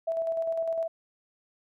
sine tone with tremolo, 657 Hz, E5, 6 cents flat, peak -25 dBFS, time 0.07-0.88 s, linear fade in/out 10 ms, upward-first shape square, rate 9.9 Hz, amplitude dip 35%, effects none

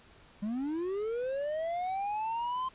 triangle linear sweep, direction up, 198.6 to 1046.5 Hz, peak -29 dBFS, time 0.42-2.69 s, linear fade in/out 10 ms, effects pink hiss -58 dBFS RMS until 2.74 s + resampled to 8000 Hz

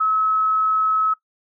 sine tone, 1289 Hz, E6, 39 cents flat, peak -16 dBFS, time 0-1.14 s, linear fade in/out 10 ms, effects noise-tail reverb RT60 0.1 s tail -17 dB re dry

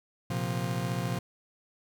40% pulse chord, Bb suspended second, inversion none, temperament just, 116.54 / 131.11 / 174.81 Hz, Bb2 / C3 / F3, 0 / +4 / +2 cents, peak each -33 dBFS, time 0.3-1.19 s, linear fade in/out 5 ms, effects none

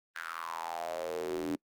square tone with high-pass filter sweep, 41.47 Hz, E1, 11 cents sharp, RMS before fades -37 dBFS, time 0.15-1.56 s, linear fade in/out 10 ms, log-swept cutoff 1600 to 280 Hz, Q 6.7, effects noise-tail reverb RT60 0.1 s tail -26 dB re dry + Opus 24 kbps

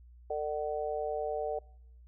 harmonic tone, 150 Hz, D3, 37 cents sharp, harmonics 3 / 4 / 5, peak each -35 / -35 / -37 dBFS, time 0.3-1.59 s, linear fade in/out 5 ms, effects noise-tail reverb RT60 0.7 s tail -24 dB re dry + added 60 Hz sine -52 dBFS peak until 2.07 s

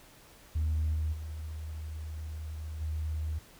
sine tone with level steps, 77.8 Hz, D#2, in tune, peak -25 / -27 / -36 / -30 dBFS, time 0.55-3.39 s, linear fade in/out 10 ms, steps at 0.93 / 1.12 / 2.8 s, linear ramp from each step 20 ms, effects tanh soft clip ceiling -24 dBFS + pink hiss -56 dBFS RMS until 3.59 s

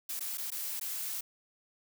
blue noise with dropouts, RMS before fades -37 dBFS, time 0.09-1.21 s, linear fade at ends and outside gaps 5 ms, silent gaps 0.195-0.206 / 0.375-0.38 / 0.504-0.517 / 0.798-0.811 s, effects none

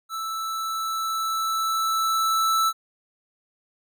square tone with level ramp, 1318.5 Hz, E6, in tune, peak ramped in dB -29 to -19 dBFS, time 0.09-2.73 s, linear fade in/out 50 ms, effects none

